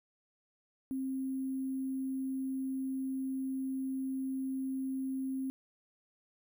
sine tone with sample-and-hold, 265.1 Hz, C4, 23 cents sharp, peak -33 dBFS, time 0.91-5.5 s, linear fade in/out 0 ms, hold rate 11025 Hz, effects none

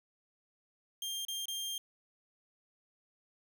sawtooth tone with dropouts, 3195 Hz, G7, 32 cents sharp, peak -33 dBFS, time 1.02-1.78 s, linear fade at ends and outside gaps 2 ms, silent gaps 1.251-1.283 / 1.456-1.482 s, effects none

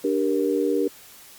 sine chord, G minor, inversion second, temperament just, 294 / 392 / 470.4 Hz, D4 / G4 / Bb4, +2 / 0 / +16 cents, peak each -24 dBFS, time 0.04-0.88 s, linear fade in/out 5 ms, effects white hiss -47 dBFS RMS until 1.38 s + Opus 48 kbps

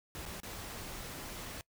pink noise with dropouts, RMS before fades -44 dBFS, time 0.15-1.61 s, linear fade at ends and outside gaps 0 ms, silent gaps 0.254-0.261 / 0.401-0.433 s, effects noise-tail reverb RT60 0.1 s tail -22 dB re dry

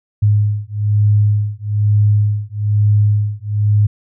sine beating tone pair, 103.83 / 104.93 Hz, G#2 / G#2, 0 / +18 cents, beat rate 1.1 Hz, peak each -14 dBFS, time 0.22-3.87 s, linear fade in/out 10 ms, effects none

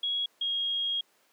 sine tone pair in turn, 3322 / 3269 Hz, G#7 / G#7, 0 / -28 cents, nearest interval unison, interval 28 cents, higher first, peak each -27 dBFS, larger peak neither, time 0.03-0.26 / 0.41-1.01 s, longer second, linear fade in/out 5 ms, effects pink hiss -66 dBFS RMS until 1.32 s + high-pass 400 Hz 12 dB/octave

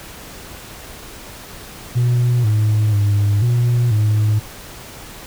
sine tone with pitch steps, 122.1 / 107 / 102.2 / 120.7 / 106.6 Hz, B2 / A2 / G#2 / B2 / G#2, -19 / -48 / -27 / -39 / +46 cents, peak -10 dBFS, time 1.95-4.4 s, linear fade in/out 20 ms, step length 490 ms, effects tanh soft clip ceiling -11 dBFS + pink hiss -36 dBFS RMS until 5.26 s

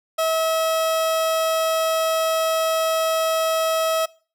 30% pulse tone, 645 Hz, E5, 38 cents flat, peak -16 dBFS, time 0.18-4.06 s, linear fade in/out 10 ms, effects noise-tail reverb RT60 0.4 s tail -23 dB re dry

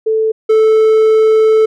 sine / triangle tone pair in turn, 440 / 438.2 Hz, A4 / A4, 0 / -7 cents, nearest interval unison, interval 7 cents, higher first, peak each -10 / -4 dBFS, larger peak second, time 0.06-0.32 / 0.49-1.66 s, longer second, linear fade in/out 10 ms, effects none

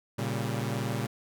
sawtooth chord, G diminished, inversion first, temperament equal, 116.54 / 138.59 / 196 Hz, Bb2 / Db3 / G3, 0 / 0 / 0 cents, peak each -28 / -30 / -32 dBFS, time 0.18-1.07 s, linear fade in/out 10 ms, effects none

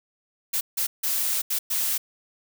blue noise bursts at uneven times, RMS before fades -25 dBFS, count 5, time 0.53-0.61 / 0.77-0.87 / 1.03-1.42 / 1.5-1.59 / 1.7-1.98 s, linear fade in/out 10 ms, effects none

